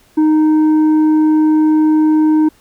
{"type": "tone with tanh clipping", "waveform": "sine", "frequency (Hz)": 309.8, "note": "D#4", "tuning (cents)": -7, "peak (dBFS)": -9, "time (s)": [0.17, 2.49], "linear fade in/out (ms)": 10, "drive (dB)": 5, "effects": ["pink hiss -51 dBFS RMS until 2.6 s"]}